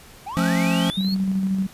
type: linear sweep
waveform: triangle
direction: up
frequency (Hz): 731 to 4435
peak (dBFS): -27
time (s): 0.26-1.15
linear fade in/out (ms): 10
type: chord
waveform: square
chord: F augmented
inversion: none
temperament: just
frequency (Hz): 174.61 / 218.3 / 272.8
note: F3 / A3 / C#4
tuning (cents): 0 / -13 / -28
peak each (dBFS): -21 / -26 / -25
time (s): 0.37-0.9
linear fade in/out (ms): 0
type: tone with tremolo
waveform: sine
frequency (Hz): 191.4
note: G3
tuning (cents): -41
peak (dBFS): -18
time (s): 0.97-1.67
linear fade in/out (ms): 10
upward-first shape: square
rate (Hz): 13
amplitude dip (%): 30
effects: pink hiss -46 dBFS RMS until 1.73 s + resampled to 32000 Hz